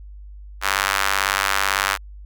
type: tone with high-pass filter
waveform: sawtooth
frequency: 98 Hz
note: G2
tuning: in tune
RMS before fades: -21 dBFS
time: 0.61-1.98 s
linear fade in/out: 50 ms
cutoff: 1300 Hz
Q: 1.6
effects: added 50 Hz sine -36 dBFS peak until 2.25 s